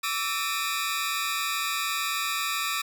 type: tone cluster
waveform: sawtooth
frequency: 1153 / 1320 / 1807 / 2444 / 3816 Hz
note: D6 / E6 / A6 / D#7 / A#7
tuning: -32 / +2 / +46 / -32 / +40 cents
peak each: -28 / -30 / -33 / -29 / -31 dBFS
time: 0.03-2.82 s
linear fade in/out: 10 ms
effects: none